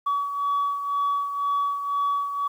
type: beating tone pair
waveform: sine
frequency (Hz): 1135 / 1137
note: C#6 / C#6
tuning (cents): +41 / +44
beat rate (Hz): 2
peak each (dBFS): -22 / -29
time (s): 0.06-2.48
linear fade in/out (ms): 10
effects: tanh soft clip ceiling -18 dBFS + 9-bit